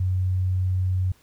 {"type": "tone", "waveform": "sine", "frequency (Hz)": 92.5, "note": "F#2", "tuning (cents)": 0, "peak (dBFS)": -20, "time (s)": [0, 1.12], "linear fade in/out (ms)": 5, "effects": ["pink hiss -59 dBFS RMS until 1.22 s"]}